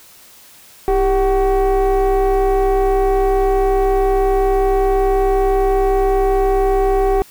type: tone with frequency modulation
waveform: sine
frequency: 394.7 Hz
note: G4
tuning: 12 cents sharp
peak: -9 dBFS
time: 0.88-7.22 s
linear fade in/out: 0 ms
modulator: 362 Hz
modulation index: 1
effects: tanh soft clip ceiling -11 dBFS + white hiss -44 dBFS RMS until 7.3 s